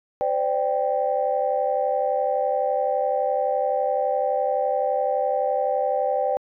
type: chord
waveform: sine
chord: C suspended second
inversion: none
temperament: equal with one note detuned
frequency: 515.5 / 587.3 / 784 Hz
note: C5 / D5 / G5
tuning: -26 / 0 / 0 cents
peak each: -24 dBFS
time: 0.21-6.37 s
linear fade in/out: 0 ms
effects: tanh soft clip ceiling -10 dBFS